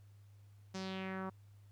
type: tone with low-pass filter sweep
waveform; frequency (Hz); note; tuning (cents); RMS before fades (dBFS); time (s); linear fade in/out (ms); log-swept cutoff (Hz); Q
sawtooth; 189.6; F#3; +43; -42; 0.74-1.3; 10; 6200 to 1100; 2.8
effects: added 101 Hz sine -57 dBFS peak until 1.71 s + pink hiss -75 dBFS RMS until 1.71 s